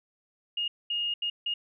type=tone bursts at uneven times; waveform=sine; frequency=2851 Hz; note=F7; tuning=35 cents sharp; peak=-27 dBFS; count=4; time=0.57-0.68 / 0.9-1.14 / 1.22-1.3 / 1.46-1.54 s; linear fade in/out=5 ms; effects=none